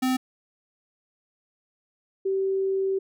square / sine tone pair in turn, 257.5 / 385.8 Hz, C4 / G4, -28 / -28 cents, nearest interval perfect fifth, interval 700 cents, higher second, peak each -22 dBFS, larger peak neither, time 0.02-0.17 / 2.25-2.99 s, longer second, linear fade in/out 10 ms, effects none

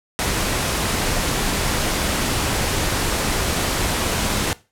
pink noise, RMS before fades -21 dBFS, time 0.19-4.53 s, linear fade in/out 0 ms, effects noise-tail reverb RT60 0.3 s tail -19 dB re dry + low-pass 12000 Hz 12 dB/octave

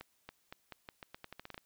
accelerating click train, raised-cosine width 0.3 ms, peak -29 dBFS, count 14, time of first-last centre 0.01-1.579 s, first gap 280 ms, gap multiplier 0.84, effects white hiss -74 dBFS RMS until 1.65 s

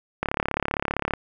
click train, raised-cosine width 0.5 ms, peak -8 dBFS, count 33, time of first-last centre 0.23-1.137 s, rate 35.3 Hz, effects none

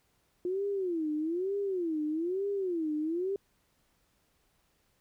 sine tone with vibrato, 349.2 Hz, F4, in tune, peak -29 dBFS, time 0.45-3.36 s, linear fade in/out 2 ms, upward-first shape sine, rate 1.1 Hz, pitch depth 250 cents each way, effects pink hiss -72 dBFS RMS until 5 s

